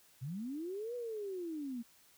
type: linear two-way sweep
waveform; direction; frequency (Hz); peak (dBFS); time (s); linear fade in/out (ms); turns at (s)
sine; up then down; 117.9 to 493.9 to 226.3; -38; 0.21-1.83; 20; 0.95
effects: white hiss -65 dBFS RMS until 2.17 s